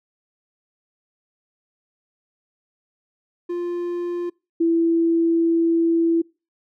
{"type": "tone pair in turn", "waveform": ["triangle", "sine"], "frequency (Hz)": [349.2, 332.7], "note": ["F4", "E4"], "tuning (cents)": [0, 16], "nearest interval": "minor second", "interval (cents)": 84, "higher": "first", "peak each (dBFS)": [-21, -15], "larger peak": "second", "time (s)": [[3.49, 4.3], [4.6, 6.22]], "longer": "second", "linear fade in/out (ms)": 10, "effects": ["noise-tail reverb RT60 0.3 s tail -26 dB re dry"]}